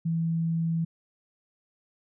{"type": "tone", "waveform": "sine", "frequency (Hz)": 164.81, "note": "E3", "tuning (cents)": 0, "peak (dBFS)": -24, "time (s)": [0.05, 0.85], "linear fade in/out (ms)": 10, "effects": []}